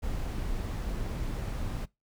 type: noise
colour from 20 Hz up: brown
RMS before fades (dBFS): -33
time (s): 0.02-1.86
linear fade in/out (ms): 20
effects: noise-tail reverb RT60 0.2 s tail -22 dB re dry